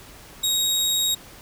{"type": "tone", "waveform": "25% pulse", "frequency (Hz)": 3778, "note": "A#7", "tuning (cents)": 22, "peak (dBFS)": -16, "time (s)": [0.43, 1.15], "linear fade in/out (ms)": 10, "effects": ["pink hiss -45 dBFS RMS until 1.41 s"]}